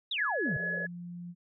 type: exponential sweep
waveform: sine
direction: down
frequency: 3951 to 120.8 Hz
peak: -30 dBFS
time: 0.11-0.57 s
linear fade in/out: 5 ms
type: tone with tremolo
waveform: sine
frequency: 1693 Hz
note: G#6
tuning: 33 cents sharp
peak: -30 dBFS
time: 0.18-0.87 s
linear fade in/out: 10 ms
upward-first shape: sine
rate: 4.4 Hz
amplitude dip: 25%
type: band-pass noise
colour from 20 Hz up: white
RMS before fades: -43 dBFS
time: 0.45-0.86 s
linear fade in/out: 10 ms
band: 390 to 640 Hz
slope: 96 dB/octave
type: tone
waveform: sine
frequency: 174.61 Hz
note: F3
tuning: in tune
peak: -39 dBFS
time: 0.56-1.35 s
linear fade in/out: 50 ms
effects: none